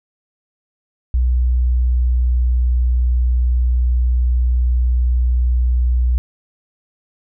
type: tone with pitch glide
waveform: sine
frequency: 61.74 to 61.28 Hz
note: B1 to B1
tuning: 0 to -13 cents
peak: -12 dBFS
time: 1.14-6.18 s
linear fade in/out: 0 ms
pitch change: -13 cents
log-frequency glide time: 1.26-2.63 s
effects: none